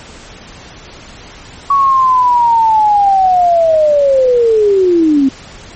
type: linear sweep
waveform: sine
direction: down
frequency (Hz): 1125 to 261.6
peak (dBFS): -6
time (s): 1.7-5.29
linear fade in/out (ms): 5
effects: pink hiss -34 dBFS RMS until 5.75 s + MP3 32 kbps